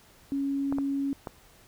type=tone; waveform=sine; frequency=277.2 Hz; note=C#4; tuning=in tune; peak=-26 dBFS; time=0.32-1.13 s; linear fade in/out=0 ms
type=clicks; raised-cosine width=1 ms; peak=-20 dBFS; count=3; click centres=0.725 / 0.785 / 1.272 s
effects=pink hiss -57 dBFS RMS until 1.67 s